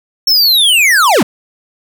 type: linear sweep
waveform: square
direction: down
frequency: 5470 to 157.6 Hz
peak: -7 dBFS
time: 0.27-1.23 s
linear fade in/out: 5 ms
effects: none